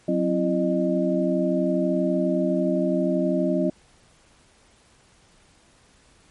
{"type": "tone cluster", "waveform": "sine", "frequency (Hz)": [183.5, 264.1, 336.3, 612], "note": ["F#3", "C4", "E4", "D#5"], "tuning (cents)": [-14, 16, 35, -29], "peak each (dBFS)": -25, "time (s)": [0.08, 3.7], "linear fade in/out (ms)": 5, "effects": ["pink hiss -57 dBFS RMS until 6.3 s", "MP3 48 kbps"]}